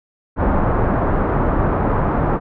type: low-pass noise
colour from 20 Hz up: pink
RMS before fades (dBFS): -17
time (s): 0.36-2.4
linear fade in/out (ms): 50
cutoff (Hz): 1300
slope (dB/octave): 24
effects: none